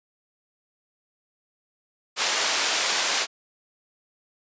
white band-pass noise, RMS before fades -24 dBFS, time 2.16-3.27 s, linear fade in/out 50 ms, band 470 to 6500 Hz, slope 12 dB/octave, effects resampled to 16000 Hz

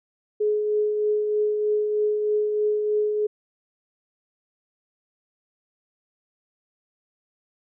sine tone with tremolo, 422 Hz, G#4, 28 cents sharp, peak -18 dBFS, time 0.4-3.27 s, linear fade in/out 10 ms, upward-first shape triangle, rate 3.2 Hz, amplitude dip 40%, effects none

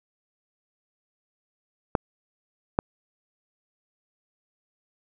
clicks, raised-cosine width 1 ms, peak -6 dBFS, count 2, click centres 1.952 / 2.789 s, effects none

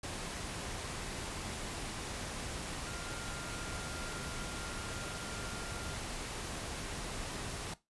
sine tone in noise, 1396.9 Hz, F6, in tune, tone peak -49 dBFS, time 2.86-5.95 s, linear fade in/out 5 ms, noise pink, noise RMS -41 dBFS, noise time 0.03-7.74 s, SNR -11 dB, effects noise-tail reverb RT60 0.2 s tail -17 dB re dry + resampled to 24000 Hz

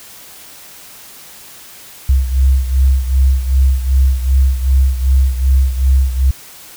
sine beating tone pair, 65.41 / 68.01 Hz, C2 / C#2, 0 / -32 cents, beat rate 2.6 Hz, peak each -10 / -15 dBFS, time 2.09-6.31 s, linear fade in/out 5 ms, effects white hiss -37 dBFS RMS until 6.76 s

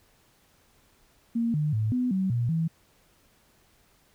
sine tone with pitch steps, 232.1 / 150.7 / 108.7 / 249.6 / 189.6 / 119.3 / 163.1 Hz, A#3 / D3 / A2 / B3 / F#3 / A#2 / E3, -7 / +45 / -21 / +19 / +43 / +41 / -18 cents, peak -23 dBFS, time 1.35-2.68 s, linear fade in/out 10 ms, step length 190 ms, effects pink hiss -63 dBFS RMS until 4.14 s

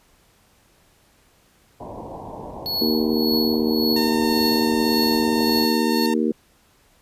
white low-pass noise, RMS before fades -35 dBFS, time 1.8-5.66 s, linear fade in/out 10 ms, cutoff 1000 Hz, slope 96 dB/octave
square tone with tremolo, 4377 Hz, C#8, 23 cents flat, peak -21 dBFS, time 2.66-6.06 s, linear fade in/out 0 ms, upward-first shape triangle, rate 1.8 Hz, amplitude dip 85%
harmonic tone, 77.78 Hz, D#2, in tune, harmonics 3 / 4 / 5 / 6, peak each -21 / -23 / -25 / -27 dBFS, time 2.81-6.32 s, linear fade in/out 5 ms
sawtooth tone with vibrato, 910 Hz, A#5, 42 cents flat, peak -22 dBFS, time 3.96-6.14 s, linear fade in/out 5 ms, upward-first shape sine, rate 18 Hz, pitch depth 11 cents each way
effects pink hiss -58 dBFS RMS until 7.01 s + resampled to 32000 Hz

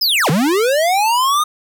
square linear two-way sweep, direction down then up, 5274 to 138.59 to 1245 Hz, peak -13 dBFS, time 0.01-1.44 s, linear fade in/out 10 ms, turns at 0.3 s, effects none

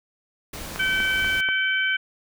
pink noise, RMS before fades -35 dBFS, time 0.53-1.41 s, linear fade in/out 5 ms
click train, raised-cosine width 0.5 ms, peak -16 dBFS, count 4, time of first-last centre 0.76-1.488 s, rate 4.12 Hz
harmonic tone, 767 Hz, G5, 38 cents flat, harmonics 2 / 3 / 4, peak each -22 / -26 / -28 dBFS, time 0.79-1.97 s, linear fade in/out 10 ms
effects none

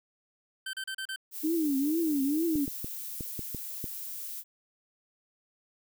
25% pulse tone bursts, 1549 Hz, G6, 21 cents flat, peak -30 dBFS, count 5, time 0.66-1.161 s, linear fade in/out 5 ms, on 73 ms, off 34 ms
violet noise, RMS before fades -39 dBFS, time 1.31-4.44 s, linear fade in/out 50 ms
sine tone with vibrato, 300.6 Hz, D4, 40 cents sharp, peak -25 dBFS, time 1.43-2.66 s, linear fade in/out 20 ms, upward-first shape triangle, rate 2.2 Hz, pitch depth 230 cents each way
clicks, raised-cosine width 3 ms, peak -24 dBFS, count 7, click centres 2.556 / 2.679 / 2.845 / 3.208 / 3.393 / 3.547 / 3.842 s
effects none

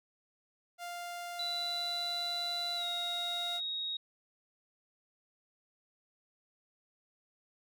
sawtooth tone, 698.5 Hz, F5, in tune, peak -36 dBFS, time 0.78-3.61 s, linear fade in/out 50 ms
sine tone with pitch glide, 3975 to 3769 Hz, B7 to A#7, +10 to +18 cents, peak -34 dBFS, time 1.39-3.97 s, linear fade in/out 5 ms, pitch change -92 cents, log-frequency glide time 2.76-2.85 s
effects none

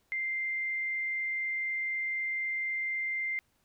sine tone, 2092 Hz, C7, 1 cent flat, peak -30 dBFS, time 0.12-3.39 s, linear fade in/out 0 ms, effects pink hiss -72 dBFS RMS until 3.64 s

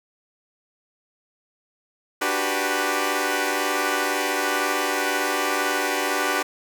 10% pulse chord, G major seventh, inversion second, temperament equal, 293.7 / 370 / 392 / 493.9 Hz, D4 / F#4 / G4 / B4, 0 / 0 / 0 / 0 cents, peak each -19 dBFS, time 2.21-6.43 s, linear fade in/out 10 ms, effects none

